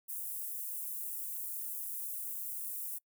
white high-pass noise, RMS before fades -40 dBFS, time 0.08-2.99 s, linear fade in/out 20 ms, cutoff 9900 Hz, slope 24 dB/octave, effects noise-tail reverb RT60 0.1 s tail -25 dB re dry

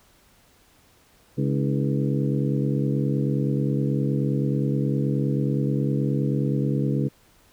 harmonic tone with a mistuned harmonic, 69.5 Hz, C#2, 5 cents sharp, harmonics 2 / 3 / 4 / 5 / 6 / 7, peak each -23 / -27 / -29 / -31 / -33 / -34 dBFS, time 1.37-7.09 s, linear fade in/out 20 ms, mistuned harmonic 5, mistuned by -120 cents, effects pink hiss -58 dBFS RMS until 7.52 s

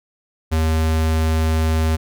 square tone, 79.7 Hz, D#2, 42 cents sharp, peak -16 dBFS, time 0.51-1.97 s, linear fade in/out 20 ms, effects none

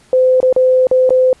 sine tone with dropouts, 513 Hz, C5, 34 cents flat, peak -7 dBFS, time 0.13-1.33 s, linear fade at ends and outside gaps 1 ms, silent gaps 0.403-0.429 / 0.527-0.563 / 0.87-0.913 / 1.093-1.105 s, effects pink hiss -49 dBFS RMS until 1.4 s + resampled to 24000 Hz

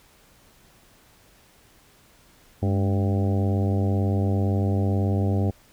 harmonic tone with a mistuned harmonic, 98 Hz, G2, in tune, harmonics 1 / 2 / 3 / 4 / 5 / 6 / 7 / 8, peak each -21 / -27 / -31 / -33 / -35 / -37 / -38 / -39 dBFS, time 2.62-5.51 s, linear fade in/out 10 ms, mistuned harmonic 2, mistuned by +81 cents, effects pink hiss -56 dBFS RMS until 5.72 s

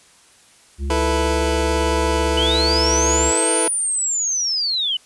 harmonic tone, 69.5 Hz, C#2, 5 cents sharp, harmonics 1 / 3 / 5, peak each -21 / -34 / -36 dBFS, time 0.78-3.33 s, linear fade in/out 50 ms
25% pulse chord, E suspended fourth, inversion none, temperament equal, 329.6 / 440 / 493.9 Hz, E4 / A4 / B4, 0 / 0 / 0 cents, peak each -19 dBFS, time 0.9-3.68 s, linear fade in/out 2 ms
sine linear two-way sweep, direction up then down, 2928 to 9620 to 2928 Hz, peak -18 dBFS, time 2.37-4.97 s, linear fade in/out 5 ms, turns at 3.68 s
effects white hiss -51 dBFS RMS until 5.05 s + resampled to 24000 Hz

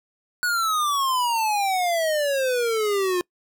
square exponential sweep, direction down, 1479 to 351.9 Hz, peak -21 dBFS, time 0.43-3.21 s, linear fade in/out 0 ms, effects noise-tail reverb RT60 0.1 s tail -25 dB re dry

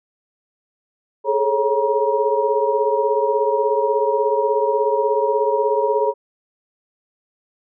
sine tone cluster, 416.9 / 433.4 / 548 / 951 Hz, G#4 / A4 / C#5 / A#5, +7 / -26 / -20 / +34 cents, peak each -21 dBFS, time 1.24-6.14 s, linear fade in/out 50 ms, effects none

